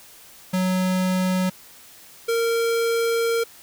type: tone pair in turn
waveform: square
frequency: 185 / 461.5 Hz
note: F#3 / A#4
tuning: 0 / -17 cents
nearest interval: octave + major third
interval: 1583 cents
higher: second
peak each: -20 dBFS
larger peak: neither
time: 0.53-1.5 / 2.28-3.44 s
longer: second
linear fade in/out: 10 ms
effects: white hiss -47 dBFS RMS until 3.62 s